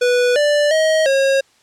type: tone with pitch steps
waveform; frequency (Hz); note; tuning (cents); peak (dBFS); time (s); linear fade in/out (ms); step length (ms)
square; 491.4 / 588 / 632 / 543; B4 / D5 / D#5 / C#5; -9 / +2 / +27 / -36; -13; 0.01-1.41; 10; 350
effects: white hiss -55 dBFS RMS until 1.62 s + low-pass 7000 Hz 12 dB/octave